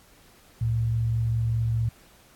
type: tone pair together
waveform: sine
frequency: 69.13 / 114 Hz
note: C#2 / A#2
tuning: -4 / -38 cents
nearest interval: major sixth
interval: 866 cents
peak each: -33 / -22 dBFS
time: 0.61-1.89 s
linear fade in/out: 5 ms
effects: pink hiss -56 dBFS RMS until 2.35 s + AAC 64 kbps